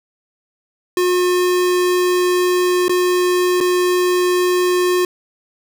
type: tone with dropouts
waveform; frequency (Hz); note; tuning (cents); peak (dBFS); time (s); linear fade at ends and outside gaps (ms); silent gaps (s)
square; 360.2; F#4; -46; -14; 0.97-5.05; 2; 2.882-2.894 / 3.604-3.609
effects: none